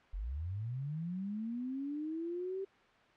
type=linear sweep; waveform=sine; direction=up; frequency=40.57 to 392 Hz; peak=-36 dBFS; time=0.13-2.65 s; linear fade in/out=10 ms; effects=white hiss -63 dBFS RMS until 3.16 s + low-pass 2000 Hz 12 dB/octave